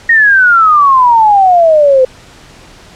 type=exponential sweep; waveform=sine; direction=down; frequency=1878 to 506 Hz; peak=-3 dBFS; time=0.09-2.05 s; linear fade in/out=5 ms; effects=pink hiss -37 dBFS RMS until 2.95 s + low-pass 7000 Hz 12 dB/octave